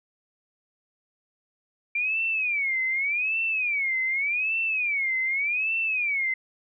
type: tone with vibrato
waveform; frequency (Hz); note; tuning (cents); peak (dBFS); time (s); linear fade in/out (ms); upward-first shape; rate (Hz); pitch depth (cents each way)
sine; 2349; D7; 0; -23; 1.95-6.34; 5; sine; 0.85; 230
effects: none

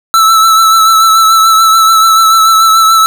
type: tone with vibrato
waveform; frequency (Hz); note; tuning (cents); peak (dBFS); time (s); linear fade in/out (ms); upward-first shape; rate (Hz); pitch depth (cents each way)
square; 1318.5; E6; 0; -4; 0.14-3.06; 0; triangle; 6.9; 32
effects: none

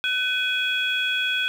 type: tone cluster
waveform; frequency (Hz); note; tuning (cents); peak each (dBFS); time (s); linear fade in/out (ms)
sine; 1508 / 2503 / 3340; F#6 / D#7 / G#7; +32 / +10 / +9; -25; 0.04-1.48; 0
effects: tanh soft clip ceiling -13 dBFS + 8-bit

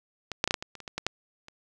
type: clicks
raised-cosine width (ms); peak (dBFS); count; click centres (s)
0.2; -16 / -6 / -9 / -7 / -9 / -18 / -26 / -26 / -20 / -14 / -8 / -28; 12; 0.317 / 0.441 / 0.476 / 0.509 / 0.542 / 0.625 / 0.753 / 0.803 / 0.878 / 0.98 / 1.066 / 1.484
effects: none

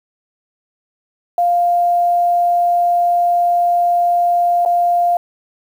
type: tone with dropouts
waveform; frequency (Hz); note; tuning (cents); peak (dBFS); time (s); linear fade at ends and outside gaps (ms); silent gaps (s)
sine; 699; F5; +1; -11; 1.38-5.17; 2; 4.651-4.659
effects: 7-bit

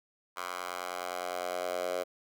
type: tone with high-pass filter sweep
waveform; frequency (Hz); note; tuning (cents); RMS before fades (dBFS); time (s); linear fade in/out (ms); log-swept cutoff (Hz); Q
10% pulse; 89.7; F2; +47; -36; 0.36-2.04; 20; 980 to 570; 3.6
effects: none

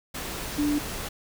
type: tone in noise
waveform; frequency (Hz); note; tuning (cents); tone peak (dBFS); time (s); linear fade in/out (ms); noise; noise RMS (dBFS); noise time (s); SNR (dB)
sine; 293.7; D4; 0; -22; 0.58-0.79; 10; pink; -34; 0.14-1.09; +9
effects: none

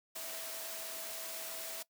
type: tone in noise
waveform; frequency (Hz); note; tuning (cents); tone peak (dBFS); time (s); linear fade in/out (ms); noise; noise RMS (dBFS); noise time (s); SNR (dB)
sine; 654; E5; -14; -50; 0.15-1.83; 10; white; -43; 0.15-1.83; -10
effects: noise-tail reverb RT60 0.1 s tail -20 dB re dry + high-pass 300 Hz 12 dB/octave

